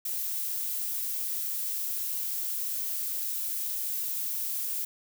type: noise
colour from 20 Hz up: violet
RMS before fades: -32 dBFS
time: 0.05-4.85 s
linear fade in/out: 5 ms
effects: none